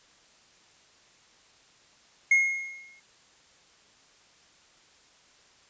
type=tone with exponential decay; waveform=triangle; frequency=2154 Hz; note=C7; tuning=50 cents sharp; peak=-14 dBFS; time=2.31-3 s; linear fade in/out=5 ms; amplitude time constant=150 ms; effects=white hiss -59 dBFS RMS until 5.69 s + resampled to 16000 Hz